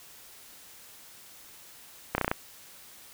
slowing click train, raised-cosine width 0.5 ms, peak -10 dBFS, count 6, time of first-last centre 2.15-2.315 s, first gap 31 ms, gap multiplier 1.03, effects white hiss -51 dBFS RMS until 3.13 s

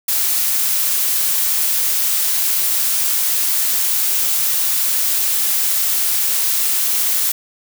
blue noise, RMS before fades -17 dBFS, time 0.08-7.32 s, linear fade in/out 5 ms, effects none

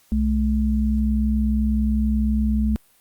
sine tone pair together, 63.8 / 215.2 Hz, C2 / A3, -43 / -38 cents, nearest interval octave + major sixth, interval 2105 cents, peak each -20 dBFS, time 0.12-2.76 s, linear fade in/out 0 ms, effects white hiss -58 dBFS RMS until 3 s + Opus 48 kbps

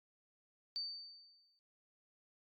sine tone with exponential decay, 4586 Hz, D8, 42 cents flat, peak -36 dBFS, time 0.76-1.59 s, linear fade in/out 0 ms, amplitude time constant 180 ms, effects AAC 48 kbps

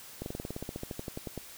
slowing click train, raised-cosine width 2 ms, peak -23 dBFS, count 18, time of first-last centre 0.22-1.377 s, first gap 41 ms, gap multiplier 1.06, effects white hiss -49 dBFS RMS until 1.57 s

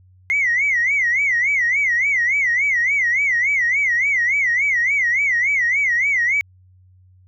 sine tone with vibrato, 2071 Hz, C7, 18 cents flat, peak -14 dBFS, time 0.3-6.41 s, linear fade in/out 0 ms, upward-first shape sine, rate 3.5 Hz, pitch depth 180 cents each way, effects tanh soft clip ceiling -11 dBFS + added 92 Hz sine -48 dBFS peak until 7.27 s

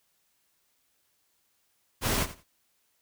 pink noise with echo, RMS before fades -27 dBFS, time 2.01-2.27 s, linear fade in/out 50 ms, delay 87 ms, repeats 2, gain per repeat -15 dB, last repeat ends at 2.444 s, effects white hiss -72 dBFS RMS until 3.01 s

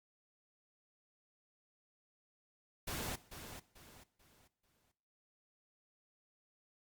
pink noise with echo, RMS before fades -41 dBFS, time 2.87-3.16 s, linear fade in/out 10 ms, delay 440 ms, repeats 4, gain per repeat -9 dB, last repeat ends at 4.92 s, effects noise-tail reverb RT60 0.8 s tail -18 dB re dry + Opus 48 kbps

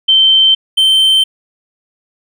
sine / triangle tone pair in turn, 3108 / 3108 Hz, G7 / G7, -16 / -16 cents, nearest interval unison, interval 0 cents, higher neither, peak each -5 dBFS, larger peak neither, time 0.08-0.55 / 0.77-1.24 s, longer neither, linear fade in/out 10 ms, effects none

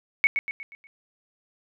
sine tone with echo, 2217 Hz, C#7, in tune, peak -14 dBFS, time 0.24-0.27 s, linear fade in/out 0 ms, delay 120 ms, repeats 5, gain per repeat -7 dB, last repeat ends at 0.87 s, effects none

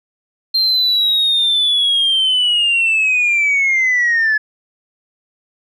sine linear sweep, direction down, 4186 to 1705 Hz, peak -10 dBFS, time 0.54-4.38 s, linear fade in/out 10 ms, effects tanh soft clip ceiling -9 dBFS

